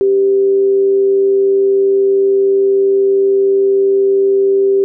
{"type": "tone with amplitude modulation", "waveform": "sine", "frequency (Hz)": 392, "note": "G4", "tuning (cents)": 0, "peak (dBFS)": -7, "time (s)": [0.01, 4.84], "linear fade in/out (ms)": 0, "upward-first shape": "sine", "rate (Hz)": 113, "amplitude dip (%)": 25, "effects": []}